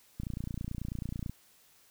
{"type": "click train", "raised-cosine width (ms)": 5, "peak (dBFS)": -24, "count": 33, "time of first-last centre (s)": [0.2, 1.296], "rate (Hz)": 29.2, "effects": ["white hiss -63 dBFS RMS until 1.9 s"]}